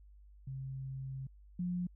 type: tone pair in turn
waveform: sine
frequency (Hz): 133.4 / 178.07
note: C3 / F3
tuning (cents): +34 / +34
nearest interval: perfect fourth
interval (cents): 500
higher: second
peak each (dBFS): -39 / -33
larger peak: second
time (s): 0.47-1.27 / 1.59-1.87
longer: first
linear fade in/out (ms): 5
effects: added 50 Hz sine -55 dBFS peak until 1.95 s